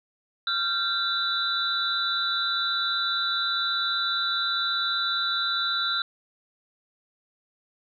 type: tone cluster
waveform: sine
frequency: 1382 / 1563 / 3602 / 3942 Hz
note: F6 / G6 / A7 / B7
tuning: -19 / -6 / +40 / -4 cents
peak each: -28 / -34 / -31 / -27 dBFS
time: 0.47-6.02 s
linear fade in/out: 2 ms
effects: none